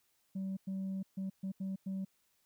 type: tone bursts at uneven times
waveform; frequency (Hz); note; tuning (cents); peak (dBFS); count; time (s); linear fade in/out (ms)
sine; 191.7; G3; -38; -33; 6; 0.35-0.57 / 0.67-1.03 / 1.17-1.3 / 1.43-1.52 / 1.6-1.76 / 1.86-2.05; 10
effects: tanh soft clip ceiling -34 dBFS + white hiss -75 dBFS RMS until 2.45 s